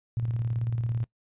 sine tone with tremolo, 116.54 Hz, A#2, in tune, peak -24 dBFS, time 0.17-1.04 s, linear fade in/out 0 ms, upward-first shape square, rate 18 Hz, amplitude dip 45%, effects noise-tail reverb RT60 0.1 s tail -22 dB re dry + resampled to 8000 Hz

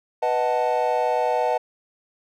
triangle chord, B dominant seventh, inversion none, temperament equal, 493.9 / 622.3 / 740 / 880 Hz, B4 / D#5 / F#5 / A5, 0 / 0 / 0 / 0 cents, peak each -23 dBFS, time 0.22-1.58 s, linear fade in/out 10 ms, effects none

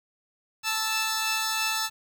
10% pulse tone pair together, 880 / 1318.5 Hz, A5 / E6, 0 / 0 cents, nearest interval perfect fifth, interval 700 cents, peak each -20 dBFS, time 0.63-1.9 s, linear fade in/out 50 ms, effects 9-bit

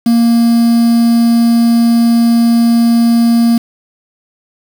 triangle tone with quantisation, 233.1 Hz, A#3, in tune, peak -4 dBFS, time 0.06-3.58 s, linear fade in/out 5 ms, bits 4, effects none

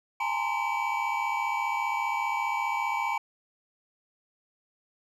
triangle tone cluster, 819 / 894 / 934 / 1039 / 2298 Hz, G#5 / A5 / A#5 / C6 / D7, -24 / +27 / +3 / -12 / -38 cents, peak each -31 dBFS, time 0.2-3.18 s, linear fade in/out 5 ms, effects tanh soft clip ceiling -15 dBFS

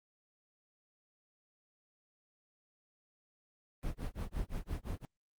brown noise with tremolo, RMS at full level -36 dBFS, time 3.83-5.05 s, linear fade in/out 0 ms, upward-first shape sine, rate 5.8 Hz, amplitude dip 100%, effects Opus 32 kbps

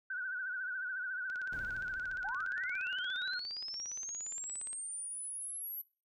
sine tone with vibrato, 1500 Hz, F#6, 23 cents sharp, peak -36 dBFS, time 0.1-3.39 s, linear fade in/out 5 ms, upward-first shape triangle, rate 14 Hz, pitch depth 85 cents each way
click train, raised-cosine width 0.2 ms, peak -35 dBFS, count 60, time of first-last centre 1.3-4.73 s, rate 17.2 Hz
brown noise with exponential decay, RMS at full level -45 dBFS, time 1.52-3.23 s, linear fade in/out 5 ms, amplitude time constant 370 ms
sine linear sweep, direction up, 740 to 11840 Hz, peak -39 dBFS, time 2.24-5.82 s, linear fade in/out 10 ms
effects noise-tail reverb RT60 0.3 s tail -19 dB re dry

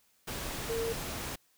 sine tone in noise, 457 Hz, A#4, 34 cents flat, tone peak -31 dBFS, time 0.69-0.93 s, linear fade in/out 10 ms, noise pink, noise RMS -38 dBFS, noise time 0.27-1.36 s, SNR +4 dB, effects white hiss -69 dBFS RMS until 1.57 s

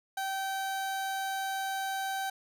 30% pulse tone, 774 Hz, G5, 22 cents flat, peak -29 dBFS, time 0.17-2.3 s, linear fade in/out 5 ms, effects none

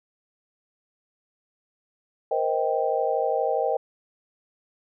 sine chord, C minor seventh, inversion third, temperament just, 470.9 / 523.3 / 627.9 / 784.9 Hz, Bb4 / C5 / Eb5 / G5, +18 / 0 / +16 / +2 cents, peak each -27 dBFS, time 2.31-3.77 s, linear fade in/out 5 ms, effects none

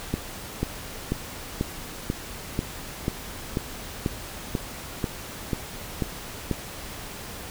click train, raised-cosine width 3 ms, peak -11 dBFS, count 14, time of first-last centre 0.14-6.513 s, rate 2.04 Hz, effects pink hiss -38 dBFS RMS until 7.5 s

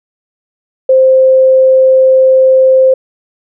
sine tone, 523.3 Hz, C5, in tune, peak -3 dBFS, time 0.89-2.94 s, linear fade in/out 5 ms, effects none

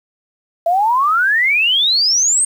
sine exponential sweep, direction up, 659.3 to 8710 Hz, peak -11 dBFS, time 0.66-2.45 s, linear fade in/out 5 ms, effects 7-bit

